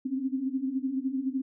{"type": "tone cluster", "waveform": "sine", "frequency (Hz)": [258.7, 268.5, 282.3], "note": ["C4", "C4", "C#4"], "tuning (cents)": [-19, 45, 32], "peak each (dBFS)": [-31, -31, -37], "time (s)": [0.05, 1.42], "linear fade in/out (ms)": 10, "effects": []}